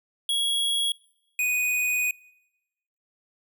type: tone pair in turn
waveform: square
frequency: 3322 / 2484 Hz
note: G#7 / D#7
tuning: 0 / -3 cents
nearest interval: perfect fourth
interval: 503 cents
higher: first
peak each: -23 dBFS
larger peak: neither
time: 0.29-0.92 / 1.39-2.11 s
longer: second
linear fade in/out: 2 ms
effects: noise-tail reverb RT60 1.0 s tail -25 dB re dry